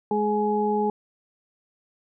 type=harmonic tone; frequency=210 Hz; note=G#3; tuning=19 cents sharp; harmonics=1 / 2 / 4; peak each=-26 / -24 / -25 dBFS; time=0.11-0.9 s; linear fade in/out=2 ms; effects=none